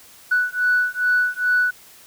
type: beating tone pair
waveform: sine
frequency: 1480 / 1482.4 Hz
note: F#6 / F#6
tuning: 0 / +3 cents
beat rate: 2.4 Hz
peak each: -19 dBFS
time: 0.31-1.71 s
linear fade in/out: 10 ms
effects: tanh soft clip ceiling -10 dBFS + white hiss -47 dBFS RMS until 2.06 s